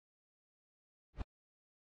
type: noise with exponential growth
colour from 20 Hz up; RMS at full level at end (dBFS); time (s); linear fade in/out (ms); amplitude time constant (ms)
brown; -33; 1.13-1.22; 5; 19
effects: low-pass 4000 Hz 12 dB/octave + AAC 32 kbps